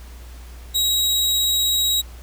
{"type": "tone", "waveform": "sawtooth", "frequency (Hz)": 3829, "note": "A#7", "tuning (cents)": 46, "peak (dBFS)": -14, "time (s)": [0.74, 2.02], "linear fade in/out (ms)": 20, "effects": ["added 60 Hz sine -36 dBFS peak until 2.22 s", "pink hiss -47 dBFS RMS until 2.22 s"]}